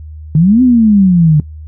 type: exponential two-way sweep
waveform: sine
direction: up then down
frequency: 146.83 to 260 to 146.83 Hz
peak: -4 dBFS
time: 0.35-1.4 s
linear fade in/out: 2 ms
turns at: 0.62 s
effects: noise-tail reverb RT60 0.1 s tail -18 dB re dry + added 77 Hz sine -26 dBFS peak until 1.67 s